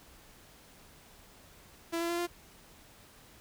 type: tone with pitch steps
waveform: sawtooth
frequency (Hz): 334.5 / 339 / 343.5 / 348.1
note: E4 / E4 / F4 / F4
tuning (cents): +25 / +49 / -29 / -6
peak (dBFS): -27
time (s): 1.92-2.272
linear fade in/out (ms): 20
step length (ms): 88
effects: pink hiss -57 dBFS RMS until 3.4 s